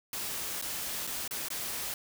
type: noise with dropouts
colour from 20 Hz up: white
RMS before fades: -36 dBFS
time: 0.13-1.94 s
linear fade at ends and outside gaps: 2 ms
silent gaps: 0.615-0.623 / 1.069-1.073 / 1.278-1.309 / 1.485-1.503 s
effects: none